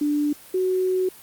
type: tone pair in turn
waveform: sine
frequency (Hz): 294.2 / 371.4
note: D4 / F#4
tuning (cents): +3 / +7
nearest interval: major third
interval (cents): 404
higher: second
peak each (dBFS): -19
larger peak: neither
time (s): 0.01-0.33 / 0.54-1.09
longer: second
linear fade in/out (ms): 5
effects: white hiss -46 dBFS RMS until 1.22 s + Opus 48 kbps